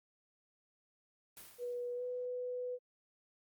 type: noise with exponential decay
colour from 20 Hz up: white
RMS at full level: -50 dBFS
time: 1.37-2.11 s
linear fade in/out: 0 ms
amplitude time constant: 160 ms
type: tone with pitch glide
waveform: sine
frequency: 487.3 to 496.7 Hz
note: B4 to B4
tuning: -23 to +10 cents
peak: -37 dBFS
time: 1.58-2.79 s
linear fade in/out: 50 ms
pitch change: +33 cents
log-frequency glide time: 1.95-2.03 s
effects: Opus 24 kbps